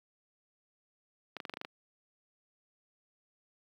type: clicks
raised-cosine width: 0.3 ms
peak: -23 dBFS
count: 8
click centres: 1.367 / 1.402 / 1.452 / 1.496 / 1.538 / 1.571 / 1.614 / 1.649 s
effects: high-pass 200 Hz 12 dB/octave + 10-bit